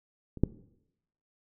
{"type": "clicks", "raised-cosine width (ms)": 3, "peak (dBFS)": [-28, -9], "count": 2, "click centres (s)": [0.373, 0.436], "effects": ["noise-tail reverb RT60 0.8 s tail -19 dB re dry"]}